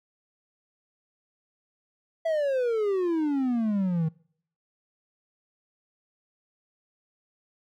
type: exponential sweep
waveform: triangle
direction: down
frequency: 667 to 155.56 Hz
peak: -21 dBFS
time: 2.25-4.09 s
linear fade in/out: 10 ms
effects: noise-tail reverb RT60 0.6 s tail -24 dB re dry